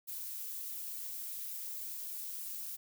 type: noise with flanger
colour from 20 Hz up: violet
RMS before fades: -42 dBFS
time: 0.07-2.77 s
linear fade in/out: 20 ms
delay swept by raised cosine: 1.3 to 7 ms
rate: 3.4 Hz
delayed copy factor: +0.55
effects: none